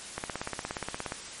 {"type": "click train", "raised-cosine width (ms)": 0.5, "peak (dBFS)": -17, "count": 17, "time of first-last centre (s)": [0.18, 1.121], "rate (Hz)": 17, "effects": ["white hiss -42 dBFS RMS until 1.4 s", "MP3 48 kbps"]}